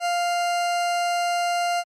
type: tone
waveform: 40% pulse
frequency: 699 Hz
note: F5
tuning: 1 cent sharp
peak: -20 dBFS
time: 0-1.84 s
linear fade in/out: 50 ms
effects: low-pass 9000 Hz 12 dB/octave + MP3 64 kbps